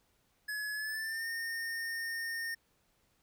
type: tone with pitch glide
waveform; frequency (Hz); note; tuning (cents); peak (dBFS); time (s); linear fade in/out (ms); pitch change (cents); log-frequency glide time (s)
square; 1698 to 1830.4; G#6 to A#6; +38 to -32; -36; 0.48-2.55; 10; +130; 0.74-1.28
effects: pink hiss -73 dBFS RMS until 3.22 s